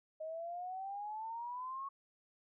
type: exponential sweep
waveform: sine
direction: up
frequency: 622.3 to 1108.7 Hz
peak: -40 dBFS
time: 0.2-1.89 s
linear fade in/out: 10 ms
effects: none